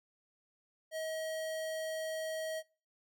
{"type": "tone", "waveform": "square", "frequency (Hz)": 636, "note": "D#5", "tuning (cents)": 38, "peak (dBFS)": -37, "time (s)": [0.91, 2.63], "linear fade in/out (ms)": 50, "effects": ["noise-tail reverb RT60 0.4 s tail -24 dB re dry"]}